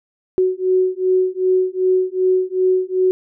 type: beating tone pair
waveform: sine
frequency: 370 / 372.6 Hz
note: F#4 / F#4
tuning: 0 / +12 cents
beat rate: 2.6 Hz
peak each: -17 dBFS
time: 0.38-3.11 s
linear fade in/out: 0 ms
effects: none